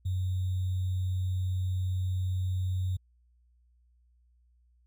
sine tone with sample-and-hold, 92.5 Hz, F#2, in tune, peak -27 dBFS, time 0.05-2.97 s, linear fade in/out 10 ms, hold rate 3675 Hz, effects added 60 Hz sine -62 dBFS peak until 4.86 s

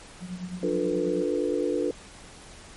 sine tone with tremolo, 180.8 Hz, F#3, 40 cents flat, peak -29 dBFS, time 0.2-1.25 s, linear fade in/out 50 ms, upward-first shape triangle, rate 9.4 Hz, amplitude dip 80%
sine chord, B half-diminished seventh, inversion first, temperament just, 296.3 / 355.6 / 444.5 / 493.9 Hz, D4 / F4 / A4 / B4, +15 / +31 / +18 / 0 cents, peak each -29 dBFS, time 0.63-1.91 s, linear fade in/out 2 ms
effects pink hiss -47 dBFS RMS until 2.76 s + MP3 48 kbps

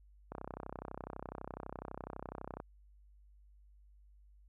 click train, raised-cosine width 1 ms, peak -28 dBFS, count 74, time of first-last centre 0.32-2.601 s, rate 32 Hz, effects added 50 Hz sine -59 dBFS peak until 4.48 s

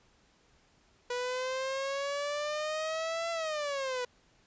sawtooth exponential two-way sweep, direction up then down, 488.2 to 675 to 488.2 Hz, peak -28 dBFS, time 1.1-4.05 s, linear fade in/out 5 ms, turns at 3.31 s, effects pink hiss -66 dBFS RMS until 4.46 s + resampled to 16000 Hz

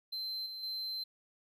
triangle tone with level steps, 4100 Hz, C8, 36 cents flat, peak -35 / -40 / -35 dBFS, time 0.12-1.04 s, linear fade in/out 10 ms, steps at 0.46 / 0.63 s, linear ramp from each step 2 ms, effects none

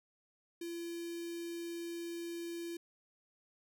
square tone with notch filter, 339.6 Hz, F4, 48 cents flat, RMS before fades -42 dBFS, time 0.61-2.77 s, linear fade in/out 5 ms, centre 1100 Hz, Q 0.6, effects none

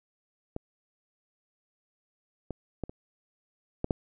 clicks, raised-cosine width 2 ms, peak -20 / -21 / -19 / -28 / -15 / -12 dBFS, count 6, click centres 0.564 / 2.507 / 2.837 / 2.895 / 3.844 / 3.908 s, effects none

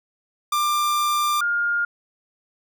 45% pulse / sine tone pair in turn, 1189 / 1414 Hz, D6 / F6, +21 / +21 cents, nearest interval minor third, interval 300 cents, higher second, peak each -19 dBFS, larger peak neither, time 0.52-1.41 / 1.41-1.85 s, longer first, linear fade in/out 5 ms, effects none

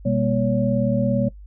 sine tone cluster, 124.3 / 201.4 / 239 / 562 Hz, B2 / G3 / A#3 / C#5, +12 / +47 / +43 / +24 cents, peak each -23 dBFS, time 0.05-1.29 s, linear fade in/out 10 ms, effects noise-tail reverb RT60 0.1 s tail -19 dB re dry + added 50 Hz sine -38 dBFS peak until 1.46 s

